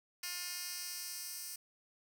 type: tone with high-pass filter sweep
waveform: 10% pulse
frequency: 355.3 Hz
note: F4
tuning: 30 cents sharp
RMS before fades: -43 dBFS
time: 0.23-1.56 s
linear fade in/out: 5 ms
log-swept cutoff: 3400 to 7300 Hz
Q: 0.87
effects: none